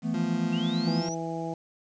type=chord; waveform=triangle; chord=E suspended fourth; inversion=none; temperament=equal; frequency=164.81 / 220 / 246.9 Hz; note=E3 / A3 / B3; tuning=0 / 0 / 0 cents; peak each=-29 / -27 / -29 dBFS; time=0.02-1.03 s; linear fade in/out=50 ms
type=tone; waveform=30% pulse; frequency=173.8 Hz; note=F3; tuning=8 cents flat; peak=-29 dBFS; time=0.14-1.09 s; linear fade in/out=2 ms
type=linear sweep; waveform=sine; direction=up; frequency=2652 to 6000 Hz; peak=-36 dBFS; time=0.52-1.15 s; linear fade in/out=10 ms
type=harmonic tone; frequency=164.81 Hz; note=E3; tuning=in tune; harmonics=1 / 2 / 3 / 4 / 5; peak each=-35 / -35 / -38 / -38 / -37 dBFS; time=0.87-1.54 s; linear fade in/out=5 ms
effects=resampled to 16000 Hz + 9-bit